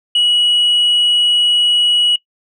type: tone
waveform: sine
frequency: 2920 Hz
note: F#7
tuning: 24 cents flat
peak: -8 dBFS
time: 0.15-2.16 s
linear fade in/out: 5 ms
effects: noise-tail reverb RT60 0.1 s tail -21 dB re dry + tanh soft clip ceiling -8 dBFS